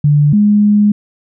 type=tone pair in turn; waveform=sine; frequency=146.83 / 207.6 Hz; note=D3 / G#3; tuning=0 / 0 cents; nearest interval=tritone; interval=600 cents; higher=second; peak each=-6 dBFS; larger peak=neither; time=0.04-0.33 / 0.33-0.92 s; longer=second; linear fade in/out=5 ms; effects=none